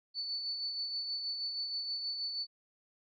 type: tone with tremolo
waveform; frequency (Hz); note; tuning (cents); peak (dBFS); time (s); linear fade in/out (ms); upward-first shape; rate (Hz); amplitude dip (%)
sine; 4482; C#8; +18; -33; 0.14-2.47; 50; sine; 6.3; 40
effects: none